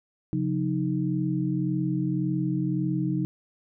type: tone cluster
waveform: sine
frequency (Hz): 136.7 / 178.5 / 311.3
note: C#3 / F3 / D#4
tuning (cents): -24 / +38 / +1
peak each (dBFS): -28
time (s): 0.33-3.25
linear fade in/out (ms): 0
effects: none